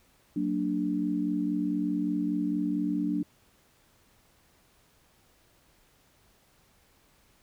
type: chord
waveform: sine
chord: Gb augmented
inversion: none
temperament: equal with one note detuned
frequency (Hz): 185 / 228.9 / 293.7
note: Gb3 / Bb3 / D4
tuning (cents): 0 / -31 / 0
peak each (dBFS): -32 / -33 / -28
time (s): 0.36-3.23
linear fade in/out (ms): 5
effects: pink hiss -64 dBFS RMS until 7.42 s